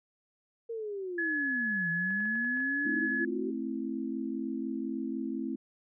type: linear two-way sweep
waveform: sine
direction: down then up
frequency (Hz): 466.2 to 164.81 to 380.4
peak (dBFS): -34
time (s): 0.69-3.51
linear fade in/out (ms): 10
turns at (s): 1.9
type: tone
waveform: sine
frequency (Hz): 1700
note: G#6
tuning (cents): +40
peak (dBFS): -29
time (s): 1.18-3.25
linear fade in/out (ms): 5
type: clicks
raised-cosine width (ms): 0.5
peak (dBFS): -37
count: 7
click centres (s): 2.106 / 2.204 / 2.255 / 2.355 / 2.446 / 2.572 / 2.603
type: chord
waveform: sine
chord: A minor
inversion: none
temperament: just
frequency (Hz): 220 / 264 / 330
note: A3 / C4 / E4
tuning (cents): 0 / +16 / +2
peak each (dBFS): -37 / -35 / -37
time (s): 2.85-5.56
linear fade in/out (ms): 10
effects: none